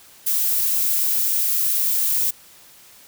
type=noise; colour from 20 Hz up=violet; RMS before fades=-20 dBFS; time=0.26-2.31 s; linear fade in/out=10 ms; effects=white hiss -48 dBFS RMS until 3.07 s